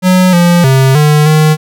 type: tone with pitch steps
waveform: square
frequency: 184 / 173.8 / 133.1 / 150.1 / 154.5 Hz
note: F#3 / F3 / C3 / D3 / D#3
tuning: -9 / -8 / +30 / +38 / -12 cents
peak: -5 dBFS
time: 0.02-1.57 s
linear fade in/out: 50 ms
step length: 310 ms
effects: none